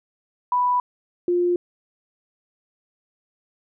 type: tone pair in turn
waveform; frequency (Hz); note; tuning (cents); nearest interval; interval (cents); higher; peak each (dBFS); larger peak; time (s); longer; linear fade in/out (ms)
sine; 987.8 / 352.5; B5 / F4; 0 / +16; octave + tritone; 1784; first; -17; neither; 0.52-0.8 / 1.28-1.56; neither; 2
effects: none